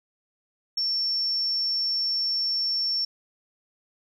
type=tone; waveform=sine; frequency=5440 Hz; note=F8; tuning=46 cents flat; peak=-23 dBFS; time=0.77-3.05 s; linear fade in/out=5 ms; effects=9-bit

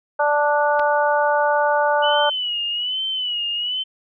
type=harmonic tone; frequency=293.7 Hz; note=D4; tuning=in tune; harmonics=2 / 3 / 4 / 5; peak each=-19 / -19 / -26 / -23 dBFS; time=0.19-2.3 s; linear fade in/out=10 ms
type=clicks; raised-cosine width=0.3 ms; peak=-18 dBFS; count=2; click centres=0.794 / 0.797 s
type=tone with vibrato; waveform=sine; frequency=2960 Hz; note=F#7; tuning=in tune; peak=-21 dBFS; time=2.02-3.84 s; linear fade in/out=20 ms; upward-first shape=sine; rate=1.2 Hz; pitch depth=79 cents each way
effects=none

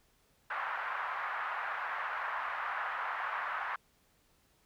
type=band-pass noise; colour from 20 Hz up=white; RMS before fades=-37 dBFS; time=0.5-3.76 s; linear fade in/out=5 ms; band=840 to 1600 Hz; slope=24 dB/octave; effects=pink hiss -70 dBFS RMS until 4.65 s

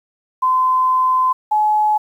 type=tone pair in turn; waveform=sine; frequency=1027 / 850.5 Hz; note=C6 / G#5; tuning=-33 / +41 cents; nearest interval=minor third; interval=326 cents; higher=first; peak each=-12 dBFS; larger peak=neither; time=0.42-1.33 / 1.51-1.98 s; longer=first; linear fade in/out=10 ms; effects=8-bit

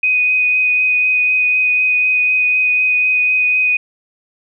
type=tone with vibrato; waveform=sine; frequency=2497 Hz; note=D#7; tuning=6 cents sharp; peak=-11 dBFS; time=0.03-3.77 s; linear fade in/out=5 ms; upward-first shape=triangle; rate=4 Hz; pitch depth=13 cents each way; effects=none

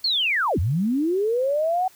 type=linear two-way sweep; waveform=sine; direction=down then up; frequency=4435 to 73.7 to 761 Hz; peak=-19 dBFS; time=0.04-1.88 s; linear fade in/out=5 ms; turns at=0.59 s; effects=white hiss -53 dBFS RMS until 1.95 s

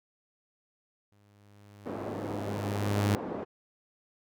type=tone with exponential growth; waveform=sawtooth; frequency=102.3 Hz; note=G#2; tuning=26 cents flat; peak=-19 dBFS; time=1.12-3.15 s; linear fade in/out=0 ms; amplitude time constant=440 ms
type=band-pass noise; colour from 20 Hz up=pink; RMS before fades=-37 dBFS; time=1.85-3.45 s; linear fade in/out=20 ms; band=240 to 680 Hz; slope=12 dB/octave
effects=none

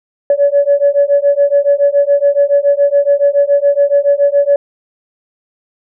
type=beating tone pair; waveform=sine; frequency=565 / 572.1 Hz; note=C#5 / D5; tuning=+33 / -45 cents; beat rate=7.1 Hz; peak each=-10 dBFS; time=0.3-4.56 s; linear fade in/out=2 ms; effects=tanh soft clip ceiling -1 dBFS

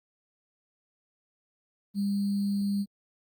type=tone with sample-and-hold; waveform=sine; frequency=200.6 Hz; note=G3; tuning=40 cents sharp; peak=-25 dBFS; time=1.94-2.86 s; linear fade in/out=50 ms; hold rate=4410 Hz; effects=Opus 24 kbps

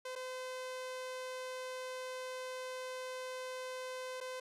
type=tone with dropouts; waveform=sawtooth; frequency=512 Hz; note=C5; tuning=38 cents flat; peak=-37 dBFS; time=0.05-4.4 s; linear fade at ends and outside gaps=5 ms; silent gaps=0.154-0.159 / 4.204-4.21 s; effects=low-pass 10000 Hz 12 dB/octave

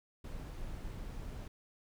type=noise; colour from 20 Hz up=brown; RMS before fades=-43 dBFS; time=0.24-1.48 s; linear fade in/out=5 ms; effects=none

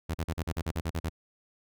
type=tone bursts; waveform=sawtooth; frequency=81.9 Hz; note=E2; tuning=11 cents flat; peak=-25 dBFS; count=11; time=0.09-1.095 s; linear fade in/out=10 ms; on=55 ms; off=40 ms; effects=none

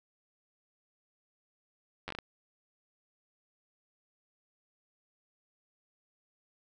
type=slowing click train; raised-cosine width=0.3 ms; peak=-22 dBFS; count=6; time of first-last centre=2.08-2.187 s; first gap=10 ms; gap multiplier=1.39; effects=none

